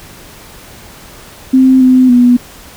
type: tone with pitch steps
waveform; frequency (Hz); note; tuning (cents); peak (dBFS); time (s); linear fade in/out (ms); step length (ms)
sine; 261 / 256.2 / 244.9; C4 / C4 / B3; -4 / -36 / -14; -3; 1.53-2.37; 10; 280
effects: pink hiss -35 dBFS RMS until 2.76 s